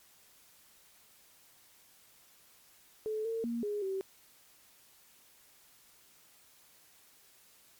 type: tone with pitch steps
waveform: sine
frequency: 433 / 453.2 / 234.4 / 414.5 / 384.6 Hz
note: A4 / A#4 / A#3 / G#4 / G4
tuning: -28 / -49 / +10 / -3 / -33 cents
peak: -32 dBFS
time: 3.06-4.01 s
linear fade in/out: 0 ms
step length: 190 ms
effects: white hiss -62 dBFS RMS until 7.79 s + MP3 96 kbps